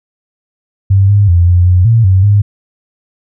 sine tone with pitch steps, 97.5 / 101.8 / 86.6 / 88.6 / 90.2 / 114.6 / 94.4 / 102.5 Hz, G2 / G#2 / F2 / F2 / F#2 / A#2 / F#2 / G#2, -9 / -34 / -14 / +25 / -44 / -29 / +35 / -22 cents, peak -4 dBFS, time 0.9-2.42 s, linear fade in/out 10 ms, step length 190 ms, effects none

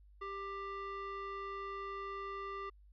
square tone with band-pass filter, 394.6 Hz, G4, 11 cents sharp, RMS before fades -43 dBFS, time 0.21-2.7 s, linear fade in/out 10 ms, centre 1200 Hz, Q 1.5, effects added 50 Hz sine -58 dBFS peak until 2.92 s + resampled to 11025 Hz

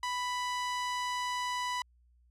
sawtooth tone, 990 Hz, B5, 4 cents sharp, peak -28 dBFS, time 0.03-1.82 s, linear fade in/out 2 ms, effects added 60 Hz sine -62 dBFS peak until 2.3 s + low-pass 8000 Hz 12 dB/octave

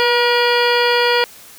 harmonic tone with a mistuned harmonic, 478.4 Hz, A#4, 45 cents sharp, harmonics 1 / 2 / 3 / 4 / 5 / 6 / 7 / 9 / 10, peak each -16 / -19 / -21 / -22 / -23 / -24 / -24 / -26 / -26 dBFS, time 0-1.24 s, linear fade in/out 0 ms, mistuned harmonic 1, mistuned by +22 cents, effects white hiss -41 dBFS RMS until 1.58 s

